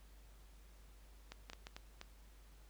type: clicks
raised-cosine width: 0.2 ms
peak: -30 dBFS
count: 6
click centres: 1.32 / 1.499 / 1.533 / 1.669 / 1.765 / 2.014 s
effects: added 50 Hz sine -58 dBFS peak until 2.69 s + pink hiss -68 dBFS RMS until 2.69 s